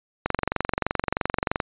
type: click train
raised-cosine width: 0.5 ms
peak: -7 dBFS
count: 32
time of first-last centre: 0.26-1.602 s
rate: 23.1 Hz
effects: resampled to 8000 Hz